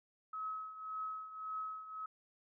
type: tone with tremolo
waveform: sine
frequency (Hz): 1282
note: E6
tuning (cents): -49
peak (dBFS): -37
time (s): 0.33-2.06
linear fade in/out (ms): 5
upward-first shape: triangle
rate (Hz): 1.8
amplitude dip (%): 75
effects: none